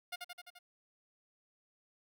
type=tone with echo; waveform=10% pulse; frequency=711 Hz; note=F5; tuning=31 cents sharp; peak=-30 dBFS; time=0.12-0.16 s; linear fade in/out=10 ms; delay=86 ms; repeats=5; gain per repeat=-3 dB; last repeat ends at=0.59 s; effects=none